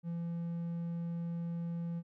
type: tone with hard clipping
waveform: triangle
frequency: 169.6 Hz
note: E3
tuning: 50 cents sharp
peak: -36 dBFS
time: 0.03-2.03 s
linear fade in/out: 50 ms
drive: 6 dB
effects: none